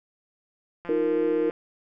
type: click train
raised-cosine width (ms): 0.5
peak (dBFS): -26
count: 115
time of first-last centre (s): 0.85-1.509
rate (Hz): 173
type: chord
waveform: sine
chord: Eb suspended second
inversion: none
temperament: equal with one note detuned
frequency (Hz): 313.7 / 349.2 / 466.2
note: Eb4 / F4 / Bb4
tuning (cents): +14 / 0 / 0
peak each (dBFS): -27 / -28 / -23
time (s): 0.89-1.5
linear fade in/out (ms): 2
effects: none